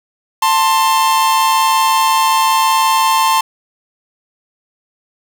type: tone pair together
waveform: 45% pulse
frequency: 890 / 1050.9 Hz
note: A5 / C6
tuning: +20 / +7 cents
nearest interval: minor third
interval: 287 cents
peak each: -13 dBFS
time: 0.42-3.41 s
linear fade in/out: 5 ms
effects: none